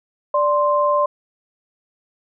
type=tone pair together; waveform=sine; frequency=587.3 / 1046.4 Hz; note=D5 / C6; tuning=0 / 0 cents; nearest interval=minor seventh; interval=1000 cents; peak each=-17 dBFS; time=0.34-1.06 s; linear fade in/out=5 ms; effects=none